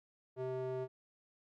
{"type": "tone with band-pass filter", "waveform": "square", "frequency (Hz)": 129.2, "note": "C3", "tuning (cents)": -21, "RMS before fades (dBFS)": -39, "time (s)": [0.36, 0.88], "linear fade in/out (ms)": 50, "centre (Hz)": 480, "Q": 3, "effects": []}